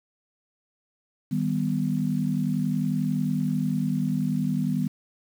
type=chord; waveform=sine; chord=Eb augmented; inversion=none; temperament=equal; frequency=155.56 / 196 / 246.9 Hz; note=Eb3 / G3 / B3; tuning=0 / 0 / 0 cents; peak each=-27 dBFS; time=1.31-4.88 s; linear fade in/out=10 ms; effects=8-bit